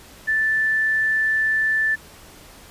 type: tone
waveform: sine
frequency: 1760 Hz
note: A6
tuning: in tune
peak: -17 dBFS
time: 0.27-1.96 s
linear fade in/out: 20 ms
effects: pink hiss -45 dBFS RMS until 2.7 s + resampled to 32000 Hz